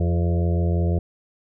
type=harmonic tone with a mistuned harmonic; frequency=85.9 Hz; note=F2; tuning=28 cents flat; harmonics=1 / 2 / 4 / 5 / 6 / 7 / 8; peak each=-19 / -25 / -31 / -33 / -35 / -36 / -37 dBFS; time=0-0.99 s; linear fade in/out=5 ms; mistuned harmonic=5; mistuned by=-17 cents; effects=none